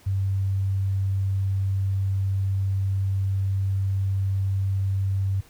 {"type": "tone", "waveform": "sine", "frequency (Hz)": 97, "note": "G2", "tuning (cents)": -18, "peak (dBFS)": -21, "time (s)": [0.06, 5.41], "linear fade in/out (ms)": 10, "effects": ["pink hiss -54 dBFS RMS until 5.49 s"]}